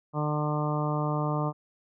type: harmonic tone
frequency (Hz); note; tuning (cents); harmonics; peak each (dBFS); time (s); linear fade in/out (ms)
150; D3; +37; 1 / 2 / 3 / 4 / 5 / 6 / 7 / 8; -28 / -34 / -37 / -35 / -37 / -38 / -36 / -37; 0.13-1.53; 50
effects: none